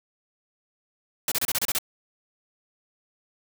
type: noise bursts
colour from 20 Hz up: white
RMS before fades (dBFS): -25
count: 8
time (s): 1.28-1.786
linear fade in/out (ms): 2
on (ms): 37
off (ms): 30
effects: none